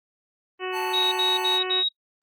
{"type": "harmonic tone", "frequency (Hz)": 370.5, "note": "F#4", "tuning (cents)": 2, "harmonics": [1, 2, 3, 4, 5, 6, 7, 8], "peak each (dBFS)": [-29, -36, -35, -40, -38, -42, -37, -39], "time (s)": [0.59, 1.84], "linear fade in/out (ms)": 50}
{"type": "tone", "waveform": "square", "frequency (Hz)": 880, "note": "A5", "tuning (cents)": 0, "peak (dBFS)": -29, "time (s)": [0.72, 1.6], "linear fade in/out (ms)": 50}
{"type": "tone bursts", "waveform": "sine", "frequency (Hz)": 3800, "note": "A#7", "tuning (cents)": 33, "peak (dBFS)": -21, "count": 4, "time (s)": [0.93, 1.888], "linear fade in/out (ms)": 10, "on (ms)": 190, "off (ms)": 66}
{"effects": ["noise-tail reverb RT60 0.1 s tail -23 dB re dry", "Opus 24 kbps"]}